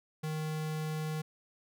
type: tone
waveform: square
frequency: 155.56 Hz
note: D#3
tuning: in tune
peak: -34 dBFS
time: 0.23-1.22 s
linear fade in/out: 10 ms
effects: none